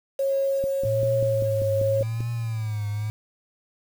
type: tone with tremolo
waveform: sine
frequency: 546 Hz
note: C#5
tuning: 26 cents flat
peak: -20 dBFS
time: 0.19-2.03 s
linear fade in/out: 5 ms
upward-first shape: sine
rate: 1.3 Hz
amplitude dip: 25%
type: click train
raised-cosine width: 3 ms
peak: -22 dBFS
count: 9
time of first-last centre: 0.64-2.206 s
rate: 5.11 Hz
type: tone with vibrato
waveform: sine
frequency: 110.4 Hz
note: A2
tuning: 6 cents sharp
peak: -25 dBFS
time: 0.85-3.1 s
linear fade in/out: 0 ms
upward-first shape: triangle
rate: 0.86 Hz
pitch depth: 120 cents each way
effects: 7-bit

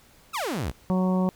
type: exponential sweep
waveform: sawtooth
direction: down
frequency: 1396.9 to 51.3 Hz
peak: -23 dBFS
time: 0.33-0.72 s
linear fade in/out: 20 ms
type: harmonic tone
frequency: 185 Hz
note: F#3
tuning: in tune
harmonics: 1 / 2 / 3 / 4 / 5 / 6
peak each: -21 / -32 / -31 / -37 / -35 / -38 dBFS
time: 0.9-1.29 s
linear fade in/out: 0 ms
effects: pink hiss -56 dBFS RMS until 1.35 s

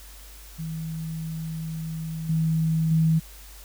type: tone with level steps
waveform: sine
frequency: 160.6 Hz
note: E3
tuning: 45 cents flat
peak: -29 / -20 / -17 dBFS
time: 0.58-3.2 s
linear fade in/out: 20 ms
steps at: 2.29 / 2.91 s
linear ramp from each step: 5 ms
effects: added 50 Hz sine -44 dBFS peak until 3.64 s + white hiss -48 dBFS RMS until 3.64 s

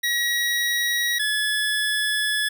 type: tone pair in turn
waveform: 25% pulse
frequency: 1910 / 1710 Hz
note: A#6 / A6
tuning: +42 / -50 cents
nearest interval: major second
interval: 192 cents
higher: first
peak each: -17 dBFS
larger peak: neither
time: 0.03-1.19 / 1.19-2.49 s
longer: second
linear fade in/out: 10 ms
effects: none

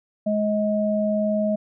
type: tone pair together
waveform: sine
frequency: 210.7 / 631.4 Hz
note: G#3 / D#5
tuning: +25 / +25 cents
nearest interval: octave + perfect fifth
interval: 1900 cents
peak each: -22 dBFS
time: 0.26-1.56 s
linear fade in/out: 10 ms
effects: none

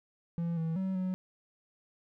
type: tone with pitch steps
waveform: triangle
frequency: 169.1 / 162.6 / 189.7 / 185.4 Hz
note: E3 / E3 / F#3 / F#3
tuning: +44 / -23 / +43 / +4 cents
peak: -28 dBFS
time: 0.38-1.14 s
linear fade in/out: 0 ms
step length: 190 ms
effects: none

